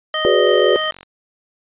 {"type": "harmonic tone", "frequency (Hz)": 622.3, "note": "D#5", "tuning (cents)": 0, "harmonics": [1, 2, 3, 5], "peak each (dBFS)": [-24, -24, -24, -22], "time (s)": [0.14, 0.91], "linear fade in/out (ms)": 2}
{"type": "chord", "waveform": "sine", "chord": "G# half-diminished seventh", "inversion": "third", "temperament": "equal with one note detuned", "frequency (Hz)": [370, 415.3, 493.9, 574.9], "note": ["F#4", "G#4", "B4", "D5"], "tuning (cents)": [0, 0, 0, -37], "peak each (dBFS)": -17, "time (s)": [0.25, 0.76], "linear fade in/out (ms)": 0}
{"type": "click train", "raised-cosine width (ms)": 0.2, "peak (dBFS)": -20, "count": 27, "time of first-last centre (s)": [0.47, 1.03], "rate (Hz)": 46.4}
{"effects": ["resampled to 8000 Hz"]}